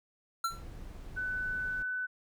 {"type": "tone with exponential decay", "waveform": "square", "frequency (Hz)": 1354, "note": "E6", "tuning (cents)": 46, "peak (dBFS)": -27, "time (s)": [0.44, 0.64], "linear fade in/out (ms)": 5, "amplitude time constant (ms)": 42}
{"type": "noise", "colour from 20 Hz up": "brown", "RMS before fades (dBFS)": -45, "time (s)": [0.5, 1.83], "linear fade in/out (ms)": 10}
{"type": "tone", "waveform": "sine", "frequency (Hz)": 1500, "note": "F#6", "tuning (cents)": 23, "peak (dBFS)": -32, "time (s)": [1.16, 2.07], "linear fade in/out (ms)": 20}
{"effects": []}